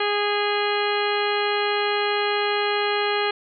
harmonic tone, 412.3 Hz, G#4, 13 cents flat, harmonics 1 / 2 / 3 / 4 / 5 / 6 / 7 / 8 / 10, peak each -24 / -27 / -29 / -30 / -31 / -32 / -32 / -33 / -34 dBFS, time 0-3.31 s, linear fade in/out 5 ms, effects none

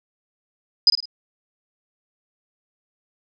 sine tone with echo, 4978 Hz, D#8, in tune, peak -9 dBFS, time 0.87-0.9 s, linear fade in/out 2 ms, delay 52 ms, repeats 3, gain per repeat -8 dB, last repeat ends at 1.056 s, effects none

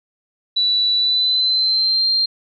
sine tone with pitch glide, 3951 to 4181 Hz, B7 to C8, 0 to -2 cents, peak -14 dBFS, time 0.56-2.26 s, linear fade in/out 10 ms, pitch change +98 cents, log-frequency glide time 0.97-2.07 s, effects none

